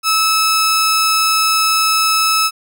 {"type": "tone pair together", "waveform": "sawtooth", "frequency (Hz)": [1302, 2604], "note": ["E6", "E7"], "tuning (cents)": [-22, -22], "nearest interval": "octave", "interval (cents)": 1200, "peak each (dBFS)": [-10, -10], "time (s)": [0.03, 2.51], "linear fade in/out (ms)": 50, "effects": []}